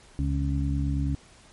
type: harmonic tone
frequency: 69.3 Hz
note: C#2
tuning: in tune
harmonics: 1 / 2 / 3 / 4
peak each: -26 / -28 / -39 / -31 dBFS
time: 0.19-1.15 s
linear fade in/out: 0 ms
effects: pink hiss -54 dBFS RMS until 1.52 s + MP3 48 kbps